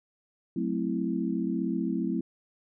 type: chord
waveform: sine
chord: F# half-diminished seventh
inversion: none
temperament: equal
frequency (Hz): 185 / 220 / 261.6 / 329.6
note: F#3 / A3 / C4 / E4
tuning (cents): 0 / 0 / 0 / 0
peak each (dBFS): -32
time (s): 0.56-2.21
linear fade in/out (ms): 5
effects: none